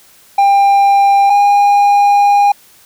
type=tone pair in turn; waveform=triangle; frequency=797 / 811.9 Hz; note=G5 / G#5; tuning=+28 / -39 cents; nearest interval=unison; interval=33 cents; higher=second; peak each=-4 dBFS; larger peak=neither; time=0.38-1.3 / 1.3-2.52 s; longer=second; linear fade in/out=5 ms; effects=white hiss -45 dBFS RMS until 2.85 s